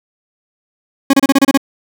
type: tone bursts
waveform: 40% pulse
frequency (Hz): 273.9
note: C#4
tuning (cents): -21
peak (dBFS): -5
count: 8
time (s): 1.1-1.575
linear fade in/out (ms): 5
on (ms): 34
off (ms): 29
effects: none